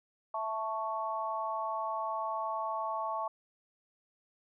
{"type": "chord", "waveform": "sine", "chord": "A major", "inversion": "second", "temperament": "equal", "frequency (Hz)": [659.3, 880, 1108.7], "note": ["E5", "A5", "C#6"], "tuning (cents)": [0, 0, 0], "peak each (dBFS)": [-38, -36, -36], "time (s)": [0.34, 3.28], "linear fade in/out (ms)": 5, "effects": []}